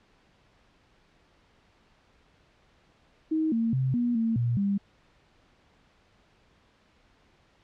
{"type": "tone with pitch steps", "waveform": "sine", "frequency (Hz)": [315.7, 228.1, 130.9, 240.8, 226.5, 119.1, 199.5], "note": ["D#4", "A#3", "C3", "B3", "A#3", "A#2", "G3"], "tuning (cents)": [25, -37, 1, -44, -50, 38, 31], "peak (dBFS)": -23, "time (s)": [3.31, 4.78], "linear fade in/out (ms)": 10, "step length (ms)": 210, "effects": ["pink hiss -63 dBFS RMS until 7.63 s", "low-pass 4000 Hz 12 dB/octave"]}